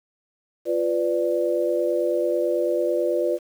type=chord; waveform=sine; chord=B diminished; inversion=second; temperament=equal with one note detuned; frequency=349.2 / 498.2 / 587.3 Hz; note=F4 / B4 / D5; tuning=0 / +15 / 0 cents; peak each=-24 dBFS; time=0.65-3.39 s; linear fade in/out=50 ms; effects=8-bit